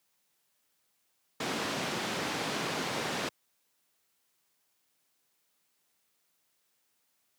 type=band-pass noise; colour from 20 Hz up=pink; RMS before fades=-34 dBFS; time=1.4-3.29 s; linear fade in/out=5 ms; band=180 to 5400 Hz; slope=12 dB/octave; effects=white hiss -75 dBFS RMS until 7.38 s + high-pass 100 Hz 12 dB/octave